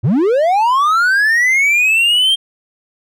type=linear sweep; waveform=triangle; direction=up; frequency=92.5 to 3200 Hz; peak=-8 dBFS; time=0.03-2.36 s; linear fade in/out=20 ms; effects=none